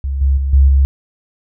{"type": "tone with level steps", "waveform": "sine", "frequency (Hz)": 68.2, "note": "C#2", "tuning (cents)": -28, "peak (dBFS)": [-16, -9, -14, -5, -7], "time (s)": [0.04, 0.85], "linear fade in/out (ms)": 0, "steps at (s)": [0.21, 0.37, 0.53, 0.68], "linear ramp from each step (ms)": 5, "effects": []}